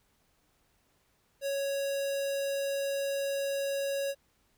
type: tone with notch filter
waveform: square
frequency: 554.4 Hz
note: C#5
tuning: in tune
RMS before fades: -32 dBFS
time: 1.41-4.15 s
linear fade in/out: 50 ms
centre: 1300 Hz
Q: 1.3
effects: pink hiss -71 dBFS RMS until 4.57 s